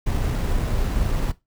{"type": "noise with sample-and-hold", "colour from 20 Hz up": "brown", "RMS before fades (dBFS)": -22, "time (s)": [0.06, 1.32], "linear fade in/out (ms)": 10, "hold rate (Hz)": 8820, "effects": ["noise-tail reverb RT60 0.2 s tail -17 dB re dry"]}